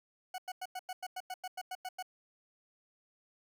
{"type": "tone bursts", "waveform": "40% pulse", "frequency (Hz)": 739, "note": "F#5", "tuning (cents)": -2, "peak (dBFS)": -37, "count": 13, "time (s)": [0.34, 2.026], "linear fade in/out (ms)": 5, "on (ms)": 42, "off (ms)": 95, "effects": []}